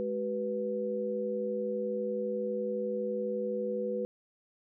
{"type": "tone cluster", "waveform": "sine", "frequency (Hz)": [210.5, 380.1, 492], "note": ["G#3", "F#4", "B4"], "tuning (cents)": [24, 47, -7], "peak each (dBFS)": [-37, -37, -32], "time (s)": [0, 4.05], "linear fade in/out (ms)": 0, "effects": []}